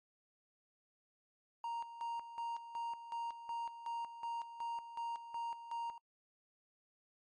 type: tone with tremolo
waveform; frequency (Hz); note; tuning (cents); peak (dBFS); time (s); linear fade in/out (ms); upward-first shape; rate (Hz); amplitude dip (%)
triangle; 932.3; A#5; 0; -36; 1.64-5.98; 2; square; 2.7; 70
effects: noise-tail reverb RT60 0.1 s tail -26 dB re dry + MP3 48 kbps